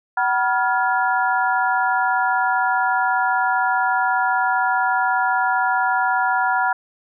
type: tone cluster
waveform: sine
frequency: 756 / 971 / 1407 / 1696 Hz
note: F#5 / B5 / F6 / G#6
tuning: +37 / -30 / +12 / +36 cents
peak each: -21 / -21 / -21 / -27 dBFS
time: 0.17-6.73 s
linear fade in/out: 5 ms
effects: none